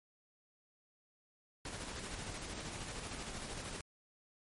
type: noise with tremolo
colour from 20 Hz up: pink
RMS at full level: -43 dBFS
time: 1.65-3.81 s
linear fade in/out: 2 ms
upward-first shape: square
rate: 13 Hz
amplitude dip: 30%
effects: MP3 48 kbps